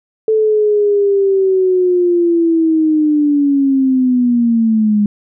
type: linear sweep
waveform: sine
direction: down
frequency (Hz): 440 to 204.9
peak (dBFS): -9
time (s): 0.28-5.06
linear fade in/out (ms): 2
effects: none